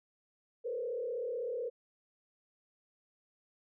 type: tone with frequency modulation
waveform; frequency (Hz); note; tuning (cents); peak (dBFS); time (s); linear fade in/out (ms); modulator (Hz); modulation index
sine; 484.3; B4; -34; -34; 0.64-1.7; 20; 36; 1.1
effects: none